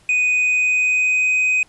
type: tone with pitch glide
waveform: triangle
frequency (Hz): 2489 to 2508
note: D#7 to D#7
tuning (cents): 0 to +13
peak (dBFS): -13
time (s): 0.09-1.63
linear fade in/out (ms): 2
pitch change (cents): +13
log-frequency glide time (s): 0.24-1.35
effects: pink hiss -54 dBFS RMS until 1.68 s + resampled to 24000 Hz